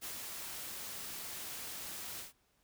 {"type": "noise with ADSR envelope", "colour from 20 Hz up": "white", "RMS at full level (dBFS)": -42, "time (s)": [0.01, 2.33], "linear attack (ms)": 37, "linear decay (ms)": 120, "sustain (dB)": -2, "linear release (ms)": 140, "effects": ["pink hiss -74 dBFS RMS until 2.63 s"]}